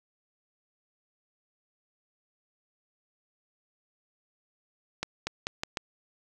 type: accelerating click train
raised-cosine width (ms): 0.2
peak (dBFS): -13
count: 5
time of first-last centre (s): 5.03-5.772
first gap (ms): 240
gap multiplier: 0.83
effects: none